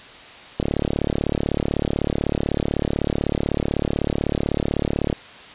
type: click train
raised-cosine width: 2 ms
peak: -7 dBFS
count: 164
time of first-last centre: 0.6-5.128 s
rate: 36 Hz
effects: white hiss -41 dBFS RMS until 5.54 s + resampled to 8000 Hz